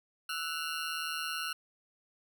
20% pulse ring-modulated tone, 1400 Hz, F6, 4 cents sharp, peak -26 dBFS, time 0.29-1.53 s, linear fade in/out 5 ms, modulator 79 Hz, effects none

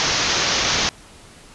white low-pass noise, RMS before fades -20 dBFS, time 0-0.89 s, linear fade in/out 0 ms, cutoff 6500 Hz, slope 96 dB/octave, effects pink hiss -45 dBFS RMS until 1.54 s + resampled to 24000 Hz

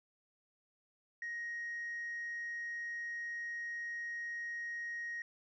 sine tone, 1878 Hz, A#6, 12 cents sharp, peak -37 dBFS, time 1.22-5.22 s, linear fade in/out 2 ms, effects tanh soft clip ceiling -36 dBFS

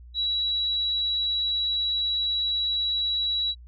sine tone, 3904 Hz, B7, 21 cents flat, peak -23 dBFS, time 0.14-3.55 s, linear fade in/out 50 ms, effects added 60 Hz sine -43 dBFS peak until 3.67 s

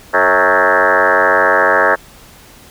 sine tone with frequency modulation, 1108.7 Hz, C#6, in tune, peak -8 dBFS, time 0.13-1.96 s, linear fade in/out 20 ms, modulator 94.1 Hz, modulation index 7.1, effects pink hiss -41 dBFS RMS until 2.7 s

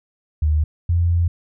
sine tone pair in turn, 76.4 / 85.76 Hz, D#2 / F2, -31 / -31 cents, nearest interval major second, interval 200 cents, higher second, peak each -14 dBFS, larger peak neither, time 0.42-0.64 / 0.89-1.28 s, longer second, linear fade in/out 5 ms, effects none

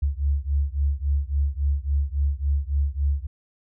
sine beating tone pair, 69.2 / 72.8 Hz, C#2 / D2, -2 / -15 cents, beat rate 3.6 Hz, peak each -23 / -24 dBFS, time 0.02-3.27 s, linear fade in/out 10 ms, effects none

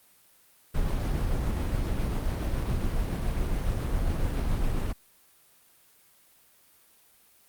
brown noise with tremolo, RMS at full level -26 dBFS, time 0.74-4.93 s, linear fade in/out 10 ms, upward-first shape triangle, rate 7.2 Hz, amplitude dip 25%, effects white hiss -60 dBFS RMS until 7.48 s + Opus 32 kbps

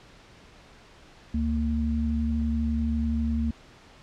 sine tone pair together, 72.3 / 228.9 Hz, D2 / A#3, -27 / -31 cents, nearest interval octave + minor sixth, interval 1996 cents, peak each -26 dBFS, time 1.34-3.51 s, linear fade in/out 5 ms, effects pink hiss -52 dBFS RMS until 4.02 s + low-pass 5000 Hz 12 dB/octave

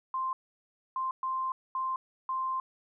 sine tone bursts at uneven times, 1046.5 Hz, C6, in tune, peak -29 dBFS, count 5, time 0.14-0.33 / 0.96-1.11 / 1.23-1.52 / 1.75-1.96 / 2.29-2.6 s, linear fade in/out 2 ms, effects none

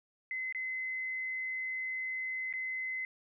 sine tone with dropouts, 2045 Hz, C7, 40 cents flat, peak -34 dBFS, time 0.31-3.05 s, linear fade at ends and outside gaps 1 ms, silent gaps 0.525-0.548 / 2.527-2.537 s, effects none

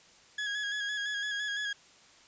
30% pulse tone with vibrato, 1667 Hz, G#6, 6 cents sharp, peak -29 dBFS, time 0.38-1.73 s, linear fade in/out 5 ms, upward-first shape square, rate 5.9 Hz, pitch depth 27 cents each way, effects white hiss -58 dBFS RMS until 2.27 s + resampled to 16000 Hz

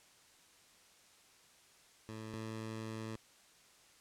15% pulse tone pair in turn, 110 / 110.83 Hz, A2 / A2, 0 / +13 cents, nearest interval unison, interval 13 cents, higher second, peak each -38 / -35 dBFS, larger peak second, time 2.09-2.34 / 2.34-3.16 s, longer second, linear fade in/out 0 ms, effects white hiss -64 dBFS RMS until 4 s + low-pass 9000 Hz 12 dB/octave

